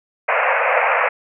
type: band-pass noise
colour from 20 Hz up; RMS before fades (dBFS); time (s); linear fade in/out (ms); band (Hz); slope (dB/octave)
pink; -17; 0.28-1.09; 10; 490 to 2600; 96
effects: none